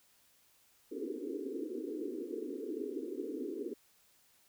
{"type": "band-pass noise", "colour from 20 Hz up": "white", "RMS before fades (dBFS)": -40, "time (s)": [0.91, 3.74], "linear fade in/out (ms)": 10, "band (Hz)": [250, 460], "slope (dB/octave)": 96, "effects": ["white hiss -68 dBFS RMS until 4.48 s"]}